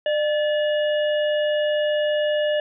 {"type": "harmonic tone with a mistuned harmonic", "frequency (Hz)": 577, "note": "D5", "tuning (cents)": -31, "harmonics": [1, 3, 5, 6], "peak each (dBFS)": [-19, -30, -31, -43], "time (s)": [0.06, 2.6], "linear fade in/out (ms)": 2, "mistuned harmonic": 1, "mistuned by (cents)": 70, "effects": []}